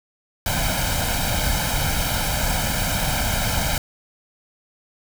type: noise with comb filter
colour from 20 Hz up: pink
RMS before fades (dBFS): -22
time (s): 0.46-3.78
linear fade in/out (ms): 2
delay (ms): 1.3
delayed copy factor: +0.8
effects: none